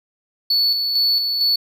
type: tone with tremolo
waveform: triangle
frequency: 4441 Hz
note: C#8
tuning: 2 cents sharp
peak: -13 dBFS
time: 0.5-1.56 s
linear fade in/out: 5 ms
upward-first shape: square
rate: 2.2 Hz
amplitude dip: 40%
effects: none